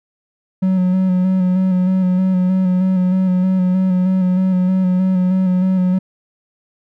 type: tone with vibrato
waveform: triangle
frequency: 185 Hz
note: F#3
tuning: in tune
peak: -10 dBFS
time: 0.62-5.99 s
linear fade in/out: 10 ms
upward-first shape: square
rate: 3.2 Hz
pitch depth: 24 cents each way
effects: none